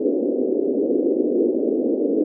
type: band-pass noise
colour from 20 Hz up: pink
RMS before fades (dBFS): -20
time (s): 0-2.24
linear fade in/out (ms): 10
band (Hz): 260 to 500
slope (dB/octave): 48
effects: none